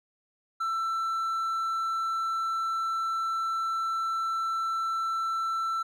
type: tone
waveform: triangle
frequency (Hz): 1335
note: E6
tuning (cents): +22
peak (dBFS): -25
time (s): 0.6-5.83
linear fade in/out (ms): 10
effects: none